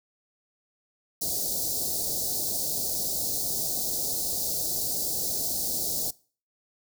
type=band-stop noise; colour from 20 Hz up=white; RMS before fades=-29 dBFS; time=1.21-6.11 s; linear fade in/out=10 ms; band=750 to 4200 Hz; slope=48 dB/octave; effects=noise-tail reverb RT60 0.4 s tail -22 dB re dry